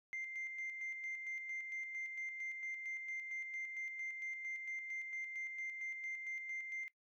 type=tone with tremolo; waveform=sine; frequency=2093 Hz; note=C7; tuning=in tune; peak=-39 dBFS; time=0.13-6.88 s; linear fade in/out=0 ms; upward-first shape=square; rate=4.4 Hz; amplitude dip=45%; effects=noise-tail reverb RT60 0.1 s tail -19 dB re dry + tanh soft clip ceiling -37 dBFS